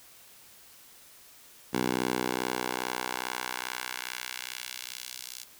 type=tone with high-pass filter sweep; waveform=10% pulse; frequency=62.4 Hz; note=B1; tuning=19 cents sharp; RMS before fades=-34 dBFS; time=1.73-5.44 s; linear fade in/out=10 ms; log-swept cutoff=240 to 5000 Hz; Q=0.86; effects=white hiss -54 dBFS RMS until 5.59 s